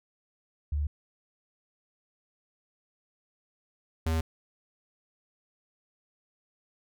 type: tone pair in turn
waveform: sine / square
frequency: 73.42 / 80.81 Hz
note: D2 / E2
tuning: 0 / -34 cents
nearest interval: major second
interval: 166 cents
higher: second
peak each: -26 dBFS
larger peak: neither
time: 0.72-0.87 / 4.06-4.21 s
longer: neither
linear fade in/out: 5 ms
effects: none